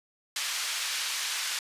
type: band-pass noise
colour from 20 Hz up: white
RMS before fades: -32 dBFS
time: 0.36-1.59 s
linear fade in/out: 2 ms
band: 1400 to 6000 Hz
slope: 12 dB/octave
effects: resampled to 32000 Hz